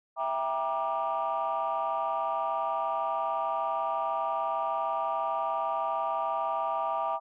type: chord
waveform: sine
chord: E half-diminished seventh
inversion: none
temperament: just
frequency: 659.3 / 791.1 / 949.3 / 1186.7 Hz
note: E5 / G5 / Bb5 / D6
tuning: 0 / +16 / +31 / +18 cents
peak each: -32 dBFS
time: 0.16-7.2 s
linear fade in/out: 50 ms
effects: tanh soft clip ceiling -21 dBFS